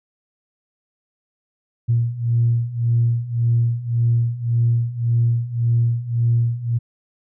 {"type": "beating tone pair", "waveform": "sine", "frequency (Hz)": [116.54, 118.34], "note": ["A#2", "A#2"], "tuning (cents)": [0, 27], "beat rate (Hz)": 1.8, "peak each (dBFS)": [-20, -17], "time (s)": [1.88, 6.79], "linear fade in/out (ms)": 20, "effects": ["tanh soft clip ceiling -8 dBFS"]}